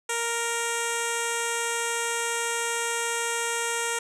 10% pulse tone with low-pass filter, 466.2 Hz, A#4, in tune, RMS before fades -28 dBFS, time 0.09-3.99 s, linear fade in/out 5 ms, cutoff 9000 Hz, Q 7.5, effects none

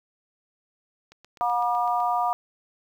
click train, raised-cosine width 0.2 ms, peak -31 dBFS, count 8, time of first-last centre 1.12-2.003 s, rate 7.93 Hz
harmonic tone, 240 Hz, B3, 49 cents flat, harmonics 3 / 4 / 5, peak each -24 / -26 / -28 dBFS, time 1.41-2.33 s, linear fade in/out 0 ms
effects 9-bit

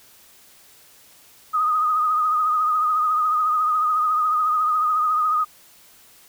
sine tone with vibrato, 1244.5 Hz, D#6, in tune, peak -17 dBFS, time 1.53-5.45 s, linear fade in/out 20 ms, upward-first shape triangle, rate 14 Hz, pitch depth 56 cents each way, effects white hiss -51 dBFS RMS until 6.28 s

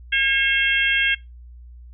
harmonic tone, 540 Hz, C#5, 45 cents flat, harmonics 3 / 4 / 5 / 6, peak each -21 / -22 / -23 / -24 dBFS, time 0.12-1.15 s, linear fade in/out 10 ms, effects noise-tail reverb RT60 0.2 s tail -20 dB re dry + added 60 Hz sine -39 dBFS peak until 1.93 s

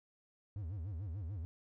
triangle tone with vibrato, 91.4 Hz, F#2, 21 cents flat, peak -37 dBFS, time 0.56-1.45 s, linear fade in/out 0 ms, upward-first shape sine, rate 6.8 Hz, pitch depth 280 cents each way, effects none

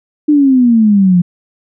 sine exponential sweep, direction down, 304.7 to 172.1 Hz, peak -5 dBFS, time 0.28-1.22 s, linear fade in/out 10 ms, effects none

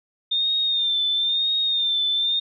sine tone with vibrato, 3626 Hz, A#7, 49 cents flat, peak -19 dBFS, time 0.31-2.4 s, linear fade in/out 10 ms, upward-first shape sine, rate 1 Hz, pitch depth 52 cents each way, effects none

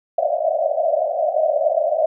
pink band-pass noise, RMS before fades -19 dBFS, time 0.18-2.06 s, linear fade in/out 5 ms, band 590 to 680 Hz, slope 96 dB/octave, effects none

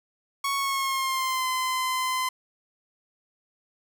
sawtooth tone with pitch glide, 1108.7 to 1028.5 Hz, C#6 to C6, 0 to -30 cents, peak -21 dBFS, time 0.44-2.29 s, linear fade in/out 5 ms, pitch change -130 cents, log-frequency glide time 0.56-1.47 s, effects none

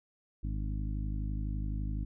harmonic tone with a mistuned harmonic, 51.91 Hz, G#1, in tune, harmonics 1 / 2 / 3 / 4 / 5 / 6, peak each -33 / -39 / -43 / -45 / -47 / -49 dBFS, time 0.43-2.05 s, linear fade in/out 10 ms, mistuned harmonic 6, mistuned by -32 cents, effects none

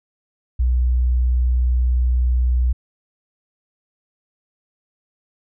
sine tone, 61.74 Hz, B1, in tune, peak -14 dBFS, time 0.59-2.73 s, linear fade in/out 10 ms, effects none

